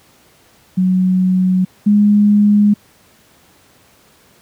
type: tone pair in turn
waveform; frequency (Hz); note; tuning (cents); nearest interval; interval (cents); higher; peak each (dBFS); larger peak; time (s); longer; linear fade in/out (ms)
sine; 185 / 206.8; F#3 / G#3; 0 / -7; major second; 193; second; -10 / -7; second; 0.77-1.65 / 1.86-2.74; neither; 10
effects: pink hiss -50 dBFS RMS until 4.41 s + high-pass 80 Hz 12 dB/octave